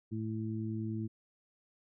harmonic tone, 110 Hz, A2, in tune, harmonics 1 / 2 / 3, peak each -37 / -38 / -41 dBFS, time 0.11-1.08 s, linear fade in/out 20 ms, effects none

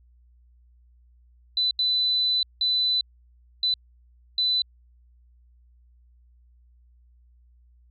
sine tone bursts at uneven times, 4000 Hz, B7, 21 cents sharp, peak -20 dBFS, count 5, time 1.57-1.71 / 1.79-2.43 / 2.61-3.01 / 3.63-3.74 / 4.38-4.62 s, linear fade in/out 2 ms, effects added 60 Hz sine -54 dBFS peak until 7.9 s

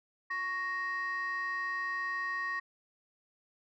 sine tone pair together, 1108.7 / 1867.1 Hz, C#6 / A#6, 0 / +2 cents, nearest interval major sixth, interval 902 cents, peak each -35 / -32 dBFS, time 0.3-2.6 s, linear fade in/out 10 ms, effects tanh soft clip ceiling -29 dBFS

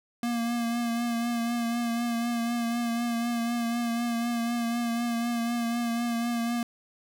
square tone with vibrato, 235.1 Hz, A#3, 15 cents sharp, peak -27 dBFS, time 0.23-6.63 s, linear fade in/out 2 ms, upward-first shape triangle, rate 4 Hz, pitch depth 33 cents each way, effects none

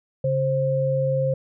sine tone pair together, 138.88 / 528 Hz, C#3 / C5, +4 / +16 cents, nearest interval octave + major seventh, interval 2312 cents, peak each -23 / -21 dBFS, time 0.24-1.34 s, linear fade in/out 5 ms, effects none

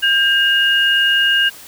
sine tone pair together, 1600 / 2851 Hz, G6 / F7, +35 / +35 cents, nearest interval minor seventh, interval 1000 cents, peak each -14 dBFS, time 0.02-1.5 s, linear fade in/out 20 ms, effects white hiss -38 dBFS RMS until 1.67 s

